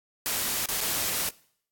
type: noise with dropouts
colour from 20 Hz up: white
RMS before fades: -28 dBFS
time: 0.26-1.29 s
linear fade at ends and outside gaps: 0 ms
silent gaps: 0.658-0.687 / 0.806-0.811 s
effects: noise-tail reverb RT60 0.6 s tail -22 dB re dry + AAC 64 kbps